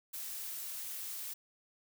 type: noise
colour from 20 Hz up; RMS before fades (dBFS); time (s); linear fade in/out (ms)
blue; -42; 0.13-1.34; 10
effects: none